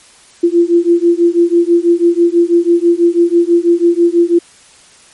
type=beating tone pair; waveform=sine; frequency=340 / 346.1 Hz; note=F4 / F4; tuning=-46 / -16 cents; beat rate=6.1 Hz; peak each=-10 dBFS; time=0.43-4.39 s; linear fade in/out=10 ms; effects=white hiss -43 dBFS RMS until 5.13 s + MP3 48 kbps